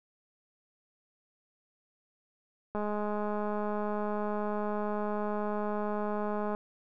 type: click train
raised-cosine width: 1 ms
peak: -21 dBFS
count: 795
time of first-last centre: 2.75-6.549 s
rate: 209 Hz
effects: none